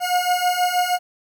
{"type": "beating tone pair", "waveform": "40% pulse", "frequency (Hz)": [716, 722.3], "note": ["F5", "F#5"], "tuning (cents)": [43, -42], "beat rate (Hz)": 6.3, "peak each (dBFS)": [-21, -19], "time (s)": [0, 0.99], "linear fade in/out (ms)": 50, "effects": ["9-bit"]}